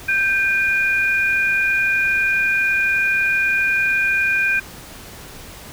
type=tone pair together; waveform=sine; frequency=1568 / 2436 Hz; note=G6 / D#7; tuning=0 / -37 cents; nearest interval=minor sixth; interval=763 cents; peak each=-18 dBFS; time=0.08-4.6 s; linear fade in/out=10 ms; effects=pink hiss -38 dBFS RMS until 5.72 s